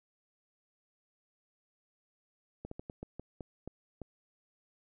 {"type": "slowing click train", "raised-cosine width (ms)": 2, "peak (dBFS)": -28, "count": 9, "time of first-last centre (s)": [2.65, 4.017], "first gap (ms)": 64, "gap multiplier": 1.27, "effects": []}